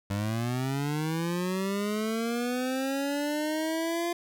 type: linear sweep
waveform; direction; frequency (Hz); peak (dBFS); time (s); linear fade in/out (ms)
25% pulse; up; 98 to 346.7; -24; 0.1-4.13; 5
effects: none